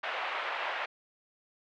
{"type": "band-pass noise", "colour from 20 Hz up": "pink", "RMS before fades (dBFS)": -35, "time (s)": [0.03, 0.86], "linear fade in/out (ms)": 10, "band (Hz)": [630, 2900], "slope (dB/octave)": 24, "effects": []}